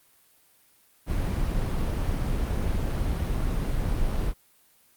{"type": "noise", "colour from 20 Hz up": "brown", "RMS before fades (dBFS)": -26, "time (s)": [1.06, 4.34], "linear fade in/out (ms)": 50, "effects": ["white hiss -61 dBFS RMS until 4.96 s", "Opus 32 kbps"]}